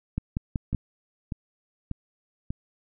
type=two click trains; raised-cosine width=5 ms; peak=-14 / -18 dBFS; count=4 / 4; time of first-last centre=0.18-0.747 / 0.73-2.505 s; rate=5.29 / 1.69 Hz; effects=none